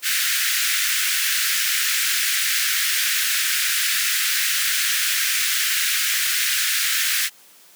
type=high-pass noise; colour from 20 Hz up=pink; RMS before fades=-21 dBFS; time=0.02-7.3 s; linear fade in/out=50 ms; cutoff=1500 Hz; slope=48 dB/octave; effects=white hiss -50 dBFS RMS until 7.75 s + high-pass 200 Hz 12 dB/octave